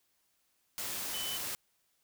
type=tone in noise; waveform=sine; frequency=3019 Hz; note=F#7; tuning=34 cents sharp; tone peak=-38 dBFS; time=1.14-1.37 s; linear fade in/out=0 ms; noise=white; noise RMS=-38 dBFS; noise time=0.78-1.55 s; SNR=-3 dB; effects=white hiss -75 dBFS RMS until 2.03 s